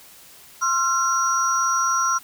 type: tone cluster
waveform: sine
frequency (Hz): 1058 / 1364 / 5780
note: C6 / F6 / F#8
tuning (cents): +19 / -41 / -41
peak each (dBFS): -24 / -20 / -25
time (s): 0.61-2.19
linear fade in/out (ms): 20
effects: white hiss -47 dBFS RMS until 2.23 s